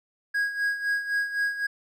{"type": "tone with tremolo", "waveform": "triangle", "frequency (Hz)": 1646, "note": "G#6", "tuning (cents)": -16, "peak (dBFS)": -20, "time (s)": [0.34, 1.67], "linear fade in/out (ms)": 10, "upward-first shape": "sine", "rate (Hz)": 3.9, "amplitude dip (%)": 70, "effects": []}